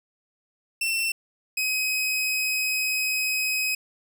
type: tone pair in turn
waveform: sawtooth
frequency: 2692 / 2531 Hz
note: E7 / D#7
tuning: +36 / +29 cents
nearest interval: minor second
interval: 107 cents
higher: first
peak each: -20 dBFS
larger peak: neither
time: 0.81-1.12 / 1.57-3.75 s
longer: second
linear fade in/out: 5 ms
effects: none